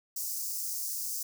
white high-pass noise, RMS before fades -35 dBFS, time 0.16-1.23 s, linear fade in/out 5 ms, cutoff 5000 Hz, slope 48 dB/octave, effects none

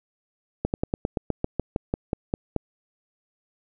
slowing click train, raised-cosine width 2 ms, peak -10 dBFS, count 14, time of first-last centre 0.65-2.563 s, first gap 89 ms, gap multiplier 1.08, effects none

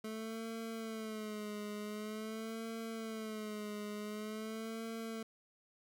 25% pulse tone with vibrato, 217.2 Hz, A3, 22 cents flat, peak -37 dBFS, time 0.04-5.23 s, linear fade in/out 5 ms, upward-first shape sine, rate 0.46 Hz, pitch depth 70 cents each way, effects none

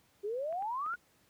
sine exponential sweep, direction up, 391.7 to 1480 Hz, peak -33 dBFS, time 0.23-0.96 s, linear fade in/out 20 ms
clicks, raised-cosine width 0.5 ms, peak -38 dBFS, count 4, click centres 0.526 / 0.624 / 0.863 / 0.938 s
effects pink hiss -68 dBFS RMS until 1.29 s + high-pass 80 Hz 12 dB/octave

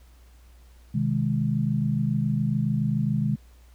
sine chord, Ab major, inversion first, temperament equal with one note detuned, 128.42 / 155.56 / 207.7 Hz, C3 / Eb3 / Ab3, -32 / 0 / 0 cents, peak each -26 dBFS, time 0.94-3.36 s, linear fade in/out 10 ms, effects added 60 Hz sine -49 dBFS peak until 3.74 s + pink hiss -61 dBFS RMS until 3.74 s

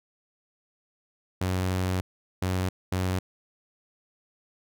sawtooth tone bursts at uneven times, 92.5 Hz, F#2, in tune, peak -21 dBFS, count 3, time 1.41-2.01 / 2.42-2.69 / 2.92-3.19 s, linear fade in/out 5 ms, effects none

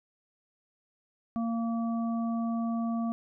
harmonic tone, 230 Hz, A#3, 23 cents flat, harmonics 1 / 3 / 5, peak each -28 / -38 / -42 dBFS, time 1.36-3.12 s, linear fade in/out 0 ms, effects none

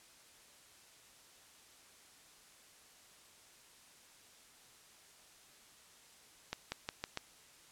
accelerating click train, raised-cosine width 0.2 ms, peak -20 dBFS, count 5, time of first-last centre 6.53-7.174 s, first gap 190 ms, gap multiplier 0.89, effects white hiss -61 dBFS RMS until 7.71 s + low-pass 10000 Hz 12 dB/octave

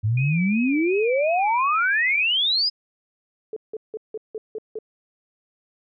sine exponential sweep, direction up, 102 to 5120 Hz, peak -18 dBFS, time 0.03-2.7 s, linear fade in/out 20 ms
sine tone with vibrato, 2418 Hz, D7, 50 cents sharp, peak -28 dBFS, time 0.17-2.23 s, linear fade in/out 5 ms, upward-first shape sine, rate 2.8 Hz, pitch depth 96 cents each way
sine tone bursts, 435.4 Hz, A4, 18 cents flat, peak -27 dBFS, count 7, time 3.53-4.788 s, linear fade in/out 2 ms, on 34 ms, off 170 ms
effects none

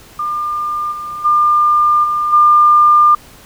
sine tone with level steps, 1200 Hz, D6, 37 cents sharp, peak -16 / -22 / -8 / -13 / -5 dBFS, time 0.19-3.15 s, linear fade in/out 5 ms, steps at 0.91 / 1.24 / 2.03 / 2.32 s, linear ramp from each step 20 ms, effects pink hiss -41 dBFS RMS until 3.45 s

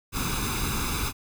pink noise with comb filter, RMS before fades -28 dBFS, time 0.12-1.13 s, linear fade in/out 50 ms, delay 0.8 ms, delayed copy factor +0.75, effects none

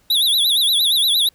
square tone with vibrato, 3645 Hz, A#7, 40 cents flat, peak -14 dBFS, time 0.1-1.29 s, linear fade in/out 5 ms, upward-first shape sine, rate 8.6 Hz, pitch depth 160 cents each way, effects pink hiss -58 dBFS RMS until 1.34 s

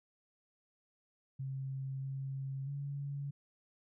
sine tone with pitch steps, 134.3 / 135.3 / 141.2 Hz, C3 / C#3 / C#3, +46 / -42 / +32 cents, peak -37 dBFS, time 1.39-3.31 s, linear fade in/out 10 ms, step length 640 ms, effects none

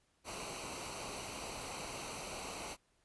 pink noise with comb filter, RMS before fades -44 dBFS, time 0.24-2.77 s, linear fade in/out 50 ms, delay 0.58 ms, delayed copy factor -0.65, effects pink hiss -75 dBFS RMS until 3.04 s + resampled to 24000 Hz

